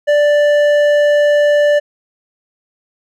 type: tone with hard clipping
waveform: sine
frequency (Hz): 587.3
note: D5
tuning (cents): 0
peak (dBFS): -10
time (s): 0.07-1.8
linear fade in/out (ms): 20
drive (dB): 8
effects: none